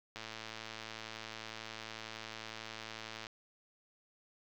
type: click train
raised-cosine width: 0.2 ms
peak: -26 dBFS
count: 346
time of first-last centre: 0.16-3.268 s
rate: 111 Hz
effects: low-pass 6000 Hz 12 dB/octave + 10-bit